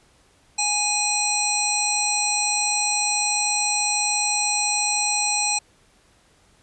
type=harmonic tone with a mistuned harmonic; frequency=829 Hz; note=G#5; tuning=3 cents flat; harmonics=1 / 3 / 5 / 7 / 9 / 10; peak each=-27 / -27 / -27 / -27 / -27 / -27 dBFS; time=0.58-5.59 s; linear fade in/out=10 ms; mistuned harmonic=10; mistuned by=-51 cents; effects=pink hiss -58 dBFS RMS until 6.62 s + resampled to 24000 Hz